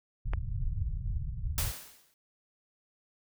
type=low-pass noise; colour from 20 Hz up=pink; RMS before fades=-33 dBFS; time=0.25-1.72 s; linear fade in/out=10 ms; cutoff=140 Hz; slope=48 dB/octave
type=click; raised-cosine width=0.5 ms; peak=-21 dBFS; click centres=0.335 s
type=noise with exponential decay; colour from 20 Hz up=white; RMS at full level=-31 dBFS; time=1.58-2.14 s; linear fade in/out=0 ms; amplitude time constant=120 ms
effects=none